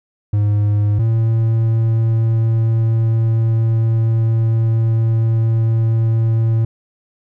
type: tone pair in turn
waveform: triangle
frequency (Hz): 103.83 / 113.04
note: G#2 / A2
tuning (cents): 0 / +47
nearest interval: minor second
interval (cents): 147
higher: second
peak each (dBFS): -10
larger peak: neither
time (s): 0.33-0.99 / 0.99-6.65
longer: second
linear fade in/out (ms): 5
effects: none